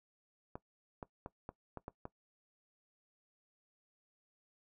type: clicks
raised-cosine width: 1 ms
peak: -29 dBFS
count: 7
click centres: 0.555 / 1.028 / 1.261 / 1.491 / 1.773 / 1.881 / 2.054 s
effects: noise-tail reverb RT60 0.1 s tail -18 dB re dry